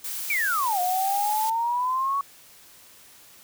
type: noise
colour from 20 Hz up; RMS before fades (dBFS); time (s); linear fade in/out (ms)
blue; -32; 0.04-1.5; 5
type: exponential two-way sweep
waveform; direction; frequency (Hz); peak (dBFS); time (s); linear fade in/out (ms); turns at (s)
sine; down then up; 2400 to 713 to 1129; -22; 0.3-2.21; 2; 0.8
effects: white hiss -51 dBFS RMS until 3.43 s